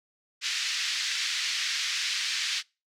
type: band-pass noise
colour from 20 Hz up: white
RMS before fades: -30 dBFS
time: 0.41-2.63 s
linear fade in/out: 50 ms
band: 1700 to 5500 Hz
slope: 24 dB/octave
effects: noise-tail reverb RT60 0.3 s tail -26 dB re dry